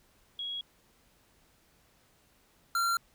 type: tone pair in turn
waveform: sine / square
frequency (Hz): 3316 / 1373.4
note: G#7 / F6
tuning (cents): -3 / -29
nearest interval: octave + minor third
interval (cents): 1526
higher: first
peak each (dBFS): -34 / -27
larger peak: second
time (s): 0.39-0.61 / 2.75-2.97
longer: neither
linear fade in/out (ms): 2
effects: pink hiss -66 dBFS RMS until 3.14 s